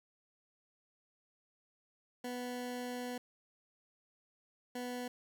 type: tone bursts at uneven times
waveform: 20% pulse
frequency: 246.9 Hz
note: B3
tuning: in tune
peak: -34 dBFS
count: 2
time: 2.24-3.18 / 4.75-5.08 s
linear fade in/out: 5 ms
effects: none